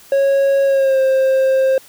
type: tone with pitch glide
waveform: triangle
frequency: 550 to 529.7 Hz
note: C#5 to C5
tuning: -14 to +21 cents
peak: -9 dBFS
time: 0.12-1.78 s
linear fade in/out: 2 ms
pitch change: -65 cents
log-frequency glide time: 0.65-1 s
effects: white hiss -44 dBFS RMS until 1.88 s